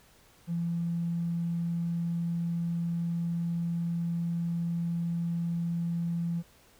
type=tone; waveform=triangle; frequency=169.6 Hz; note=E3; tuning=50 cents sharp; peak=-24 dBFS; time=0.47-6.43 s; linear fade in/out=50 ms; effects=tanh soft clip ceiling -26 dBFS + pink hiss -60 dBFS RMS until 6.79 s